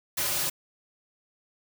white noise with comb filter, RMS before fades -28 dBFS, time 0.17-0.5 s, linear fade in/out 10 ms, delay 4.4 ms, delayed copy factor -0.85, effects none

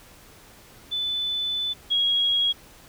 sine tone pair in turn, 3500 / 3304 Hz, A7 / G#7, -10 / -10 cents, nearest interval minor second, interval 100 cents, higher first, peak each -24 / -19 dBFS, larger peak second, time 0.91-1.74 / 1.9-2.53 s, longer first, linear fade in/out 20 ms, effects pink hiss -50 dBFS RMS until 2.88 s

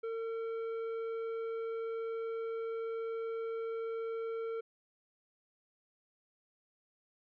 sine tone with tanh clipping, 453.5 Hz, A#4, 48 cents flat, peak -37 dBFS, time 0.03-4.61 s, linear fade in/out 10 ms, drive 9 dB, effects none

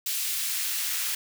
white noise with high-pass filter sweep, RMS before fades -29 dBFS, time 0.06-1.15 s, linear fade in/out 5 ms, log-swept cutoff 2700 to 1600 Hz, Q 0.86, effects none

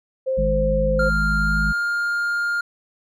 sine tone with vibrato, 523.3 Hz, C5, in tune, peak -19 dBFS, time 0.26-1.1 s, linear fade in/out 20 ms, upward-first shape sine, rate 2.5 Hz, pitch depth 9 cents each way
harmonic tone, 51.6 Hz, G#1, 10 cents flat, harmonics 1 / 3 / 4, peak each -21 / -26 / -27 dBFS, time 0.37-1.73 s, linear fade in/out 20 ms
triangle tone with pitch glide, 1396.9 to 1408.2 Hz, F6 to F6, 0 to +14 cents, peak -18 dBFS, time 0.99-2.61 s, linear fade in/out 5 ms, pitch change +14 cents, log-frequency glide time 1.38-1.64 s
effects none

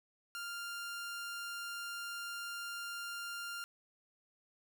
sawtooth tone, 1396.9 Hz, F6, in tune, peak -37 dBFS, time 0.35-3.64 s, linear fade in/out 0 ms, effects none

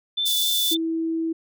sine tone with vibrato, 3520 Hz, A7, in tune, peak -21 dBFS, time 0.17-0.77 s, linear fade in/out 10 ms, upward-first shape triangle, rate 3.8 Hz, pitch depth 16 cents each way
white high-pass noise, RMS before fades -26 dBFS, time 0.25-0.75 s, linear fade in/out 20 ms, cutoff 3400 Hz, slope 48 dB/octave
sine tone, 326.3 Hz, E4, 18 cents flat, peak -22 dBFS, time 0.71-1.33 s, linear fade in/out 10 ms
effects none

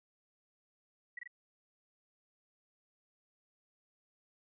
sine tone with echo, 1937 Hz, B6, 34 cents flat, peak -40 dBFS, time 1.17-1.19 s, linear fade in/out 5 ms, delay 43 ms, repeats 2, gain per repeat -2 dB, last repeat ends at 1.276 s, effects none

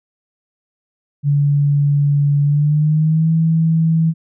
sine tone with pitch glide, 143.7 to 162.23 Hz, D3 to E3, -37 to -27 cents, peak -11 dBFS, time 1.23-4.14 s, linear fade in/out 50 ms, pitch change +210 cents, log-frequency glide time 2.43-3.31 s, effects none

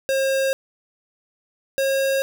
square tone pair in turn, 537 / 541.4 Hz, C5 / C#5, +45 / -41 cents, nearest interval unison, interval 14 cents, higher second, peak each -19 dBFS, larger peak neither, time 0.09-0.53 / 1.78-2.22 s, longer neither, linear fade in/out 0 ms, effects none

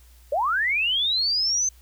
sine linear sweep, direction up, 523.3 to 6270 Hz, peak -20 dBFS, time 0.32-1.69 s, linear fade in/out 5 ms, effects added 60 Hz sine -49 dBFS peak until 1.81 s + white hiss -58 dBFS RMS until 1.81 s

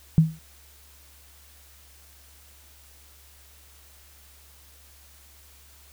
sine tone with exponential decay, 159.8 Hz, D#3, 47 cents sharp, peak -9 dBFS, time 0.18-0.39 s, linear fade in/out 0 ms, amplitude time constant 45 ms, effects added 70 Hz sine -54 dBFS peak until 5.92 s + white hiss -54 dBFS RMS until 5.92 s

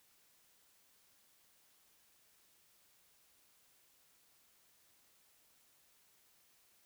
silence, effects white hiss -70 dBFS RMS until 6.85 s

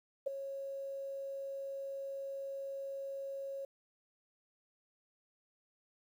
sine tone with ADSR envelope, 548 Hz, C#5, 20 cents flat, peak -28 dBFS, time 0.26-3.65 s, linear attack 13 ms, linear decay 7 ms, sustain -11 dB, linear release 3 ms, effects 11-bit

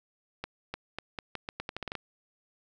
accelerating click train, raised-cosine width 0.3 ms, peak -19 dBFS, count 13, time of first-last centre 0.44-1.953 s, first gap 300 ms, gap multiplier 0.82, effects none

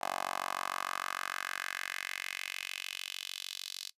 10% pulse tone with high-pass filter sweep, 46.6 Hz, F#1, 13 cents sharp, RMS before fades -39 dBFS, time 0.01-3.9 s, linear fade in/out 10 ms, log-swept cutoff 800 to 4200 Hz, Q 2.6, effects noise-tail reverb RT60 0.1 s tail -19 dB re dry + resampled to 32000 Hz

